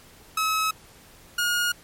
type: tone pair in turn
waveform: sawtooth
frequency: 1286 / 1433.1 Hz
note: E6 / F6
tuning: -43 / +44 cents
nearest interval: major second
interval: 187 cents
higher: second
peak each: -18 dBFS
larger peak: neither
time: 0.37-0.71 / 1.38-1.72 s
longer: neither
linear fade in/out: 5 ms
effects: pink hiss -51 dBFS RMS until 1.83 s + MP3 64 kbps